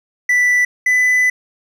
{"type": "tone pair in turn", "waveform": "triangle", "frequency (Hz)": [1975.5, 1999.6], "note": ["B6", "B6"], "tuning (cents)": [0, 21], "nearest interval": "unison", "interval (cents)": 21, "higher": "second", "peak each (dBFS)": -9, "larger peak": "neither", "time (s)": [[0.29, 0.65], [0.86, 1.3]], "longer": "second", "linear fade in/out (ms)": 5, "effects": []}